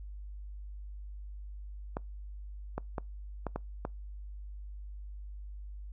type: clicks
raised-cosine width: 1 ms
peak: -20 dBFS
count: 6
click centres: 1.969 / 2.78 / 2.982 / 3.467 / 3.56 / 3.851 s
effects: noise-tail reverb RT60 0.2 s tail -26 dB re dry + added 50 Hz sine -41 dBFS peak until 5.92 s